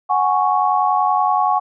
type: chord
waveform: sine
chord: F# suspended second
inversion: none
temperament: equal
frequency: 740 / 830.6 / 1108.7 Hz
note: F#5 / G#5 / C#6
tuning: 0 / 0 / 0 cents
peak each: -18 dBFS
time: 0.09-1.6 s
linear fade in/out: 20 ms
effects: none